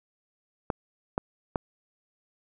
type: clicks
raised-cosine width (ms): 1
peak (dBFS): -12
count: 3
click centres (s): 0.702 / 1.179 / 1.558
effects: none